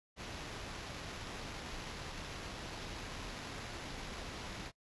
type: noise with sample-and-hold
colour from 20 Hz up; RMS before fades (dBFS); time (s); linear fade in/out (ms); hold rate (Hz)
pink; -45; 0.16-4.72; 50; 8820
effects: noise-tail reverb RT60 0.1 s tail -23 dB re dry + resampled to 24000 Hz